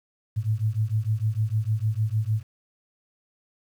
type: beating tone pair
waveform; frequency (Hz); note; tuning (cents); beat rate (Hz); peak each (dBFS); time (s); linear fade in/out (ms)
sine; 105.6 / 112.2; G#2 / A2; +29 / +34; 6.6; -25; 0.36-2.43; 20
effects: 9-bit